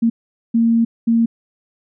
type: tone bursts at uneven times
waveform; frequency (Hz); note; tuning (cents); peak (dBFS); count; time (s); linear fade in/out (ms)
sine; 230; A#3; -23; -11; 3; 0.02-0.1 / 0.54-0.85 / 1.07-1.26; 10
effects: none